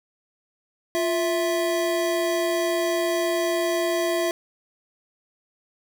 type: tone pair together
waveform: square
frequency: 349.2 / 659.2 Hz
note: F4 / E5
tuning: 0 / 0 cents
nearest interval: major seventh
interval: 1100 cents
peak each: -25 dBFS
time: 0.95-4.31 s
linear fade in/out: 0 ms
effects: none